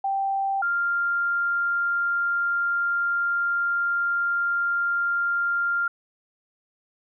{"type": "tone pair in turn", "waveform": "sine", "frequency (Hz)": [783, 1395.1], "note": ["G5", "F6"], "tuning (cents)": [-2, -2], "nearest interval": "minor seventh", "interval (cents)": 1000, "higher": "second", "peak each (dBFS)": [-22, -21], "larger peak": "second", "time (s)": [[0.04, 0.62], [0.62, 5.88]], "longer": "second", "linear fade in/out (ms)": 5, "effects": []}